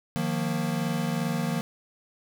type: chord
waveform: square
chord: Eb suspended second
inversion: none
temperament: equal with one note detuned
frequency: 155.56 / 178.18 / 233.1 Hz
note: Eb3 / F3 / Bb3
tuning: 0 / +35 / 0 cents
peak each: -31 dBFS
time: 0.16-1.61 s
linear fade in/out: 0 ms
effects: none